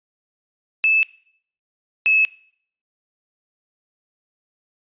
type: tone pair in turn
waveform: sine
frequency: 2620 / 2594 Hz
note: E7 / E7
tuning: -11 / -28 cents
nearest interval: unison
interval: 17 cents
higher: first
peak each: -13 dBFS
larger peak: neither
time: 0.84-1.03 / 2.06-2.25 s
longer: neither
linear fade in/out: 0 ms
effects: noise-tail reverb RT60 0.6 s tail -20 dB re dry + resampled to 8000 Hz